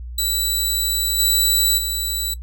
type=tone with level steps; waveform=15% pulse; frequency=3951 Hz; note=B7; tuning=in tune; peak=-11 / -7 / -14 dBFS; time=0.18-2.34 s; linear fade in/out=5 ms; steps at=1.18 / 1.77 s; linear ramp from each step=20 ms; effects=noise-tail reverb RT60 0.1 s tail -19 dB re dry + added 60 Hz sine -29 dBFS peak until 2.42 s